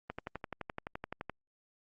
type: click train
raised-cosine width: 0.5 ms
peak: -23 dBFS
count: 15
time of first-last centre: 0.1-1.297 s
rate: 11.7 Hz
effects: Opus 32 kbps